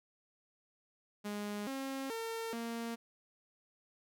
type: tone with pitch steps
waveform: sawtooth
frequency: 206.7 / 269.5 / 454.1 / 231.7 Hz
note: G#3 / C#4 / A#4 / A#3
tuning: -8 / -49 / -45 / -10 cents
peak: -34 dBFS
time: 1.24-2.96 s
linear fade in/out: 20 ms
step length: 430 ms
effects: none